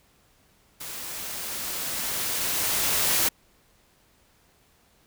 white noise with level ramp, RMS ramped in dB -37 to -22 dBFS, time 0.8-3.29 s, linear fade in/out 10 ms, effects pink hiss -62 dBFS RMS until 5.06 s

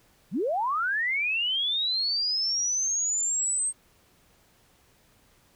sine linear sweep, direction up, 138.59 to 8430 Hz, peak -24 dBFS, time 0.31-3.73 s, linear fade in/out 50 ms, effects pink hiss -62 dBFS RMS until 5.55 s

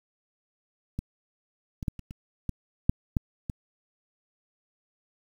clicks, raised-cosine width 5 ms, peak -18 / -22 / -14 / -28 / -28 / -17 / -7 / -11 / -19 dBFS, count 9, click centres 0.99 / 1.828 / 1.882 / 1.993 / 2.109 / 2.493 / 2.895 / 3.168 / 3.498 s, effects 8-bit

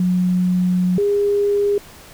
sine tone pair in turn, 181.2 / 406.8 Hz, F#3 / G#4, -36 / -36 cents, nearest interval octave + major second, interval 1400 cents, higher second, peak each -14 dBFS, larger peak neither, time 0-0.98 / 0.98-1.78 s, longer first, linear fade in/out 2 ms, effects pink hiss -42 dBFS RMS until 2.13 s

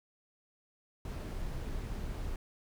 brown noise, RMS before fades -38 dBFS, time 1.05-2.36 s, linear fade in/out 2 ms, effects none

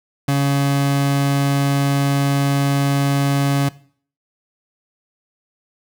30% pulse tone, 140 Hz, C#3, 18 cents sharp, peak -12 dBFS, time 0.28-3.69 s, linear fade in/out 5 ms, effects noise-tail reverb RT60 0.5 s tail -19 dB re dry

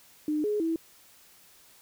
sine tone with pitch steps, 302.9 / 419.1 / 326.8 Hz, D#4 / G#4 / E4, -46 / +16 / -15 cents, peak -25 dBFS, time 0.28-0.76 s, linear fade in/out 2 ms, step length 160 ms, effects white hiss -57 dBFS RMS until 1.81 s

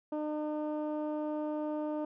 15% pulse tone with low-pass filter, 302.9 Hz, D#4, 46 cents flat, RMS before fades -35 dBFS, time 0.12-2.05 s, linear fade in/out 5 ms, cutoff 620 Hz, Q 0.89, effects none

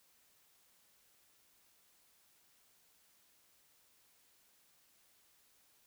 silence, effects white hiss -70 dBFS RMS until 5.86 s

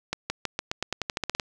accelerating click train, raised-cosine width 0.2 ms, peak -10 dBFS, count 14, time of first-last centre 0.13-1.398 s, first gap 170 ms, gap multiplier 0.9, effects none

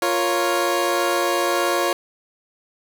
20% pulse chord, Bb minor, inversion second, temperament equal, 349.2 / 466.2 / 554.4 Hz, F4 / Bb4 / Db5, 0 / 0 / 0 cents, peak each -17 / -22 / -17 dBFS, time 0.02-1.93 s, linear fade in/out 2 ms, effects none

